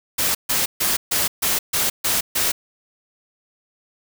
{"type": "noise bursts", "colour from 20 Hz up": "white", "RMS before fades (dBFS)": -20, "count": 8, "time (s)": [0.18, 2.52], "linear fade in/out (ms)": 10, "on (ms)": 170, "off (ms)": 140, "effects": []}